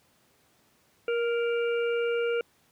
harmonic tone with a mistuned harmonic, 466.2 Hz, A#4, in tune, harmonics 1 / 3 / 5 / 6, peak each -25 / -35 / -39 / -41 dBFS, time 1.08-2.41 s, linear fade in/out 2 ms, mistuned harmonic 1, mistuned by +18 cents, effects pink hiss -65 dBFS RMS until 2.71 s + high-pass 100 Hz 12 dB/octave

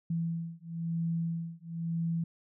sine beating tone pair, 166 / 167 Hz, E3 / E3, +12 / +23 cents, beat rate 1 Hz, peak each -34 / -34 dBFS, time 0.1-2.24 s, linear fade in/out 5 ms, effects none

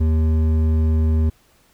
sine tone with hard clipping, 79.1 Hz, D#2, 29 cents sharp, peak -16 dBFS, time 0-1.3 s, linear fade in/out 10 ms, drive 9 dB, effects pink hiss -57 dBFS RMS until 1.73 s

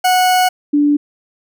40% pulse / sine tone pair in turn, 735 / 291.7 Hz, F#5 / D4, -12 / -12 cents, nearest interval octave + major third, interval 1600 cents, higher first, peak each -9 dBFS, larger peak neither, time 0.04-0.49 / 0.73-0.97 s, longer first, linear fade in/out 10 ms, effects none

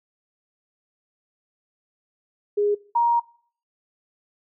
sine tone pair in turn, 412.3 / 941.8 Hz, G#4 / A#5, -13 / +18 cents, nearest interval octave + major second, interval 1431 cents, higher second, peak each -18 / -16 dBFS, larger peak second, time 2.57-2.75 / 2.95-3.2 s, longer second, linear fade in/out 10 ms, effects noise-tail reverb RT60 0.5 s tail -22 dB re dry

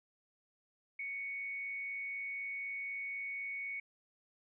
sine tone with frequency modulation, 2224 Hz, C#7, 5 cents sharp, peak -38 dBFS, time 0.99-3.8 s, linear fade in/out 5 ms, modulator 183 Hz, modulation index 0.23, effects none

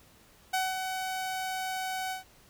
sawtooth tone with ADSR envelope, 752 Hz, F#5, 28 cents sharp, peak -22 dBFS, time 0.53-2.24 s, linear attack 11 ms, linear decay 200 ms, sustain -6 dB, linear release 130 ms, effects pink hiss -59 dBFS RMS until 2.49 s

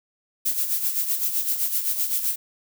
violet noise with tremolo, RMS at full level -22 dBFS, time 0.45-2.36 s, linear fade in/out 10 ms, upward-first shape sine, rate 7.8 Hz, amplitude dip 60%, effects none

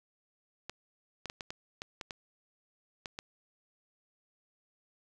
clicks, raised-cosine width 0.2 ms, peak -22 dBFS, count 10, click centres 0.696 / 1.257 / 1.299 / 1.408 / 1.505 / 1.819 / 2.012 / 2.108 / 3.058 / 3.189 s, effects 10-bit

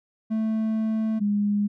triangle / sine tone pair in turn, 220 / 205.4 Hz, A3 / G#3, 0 / -19 cents, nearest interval minor second, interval 119 cents, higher first, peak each -20 dBFS, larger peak neither, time 0.3-1.2 / 1.2-1.68 s, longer first, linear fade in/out 20 ms, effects none

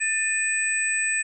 sine tone cluster, 1775 / 2478 / 8000 Hz, A6 / D#7 / B8, +15 / -8 / +21 cents, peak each -26 dBFS, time 0-1.23 s, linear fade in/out 20 ms, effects none

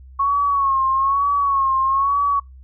sine tone with vibrato, 1100 Hz, C#6, 14 cents flat, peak -15 dBFS, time 0.19-2.4 s, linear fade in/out 10 ms, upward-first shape sine, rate 1.1 Hz, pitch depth 61 cents each way, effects noise-tail reverb RT60 0.2 s tail -26 dB re dry + added 65 Hz sine -39 dBFS peak until 2.63 s

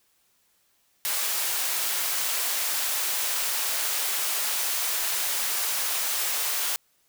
white high-pass noise, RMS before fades -27 dBFS, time 1.05-6.76 s, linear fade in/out 0 ms, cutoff 610 Hz, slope 12 dB/octave, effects white hiss -67 dBFS RMS until 7.08 s

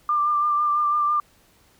sine tone with vibrato, 1189 Hz, D6, 21 cents sharp, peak -18 dBFS, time 0.09-1.2 s, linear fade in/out 2 ms, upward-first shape sine, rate 6 Hz, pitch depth 23 cents each way, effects pink hiss -58 dBFS RMS until 1.79 s

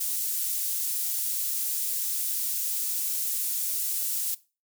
pink high-pass noise, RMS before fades -29 dBFS, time 0-4.35 s, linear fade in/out 10 ms, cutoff 10000 Hz, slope 12 dB/octave, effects noise-tail reverb RT60 0.3 s tail -19 dB re dry

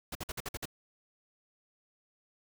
pink noise bursts, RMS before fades -38 dBFS, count 7, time 0.12-0.656 s, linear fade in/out 5 ms, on 32 ms, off 52 ms, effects none

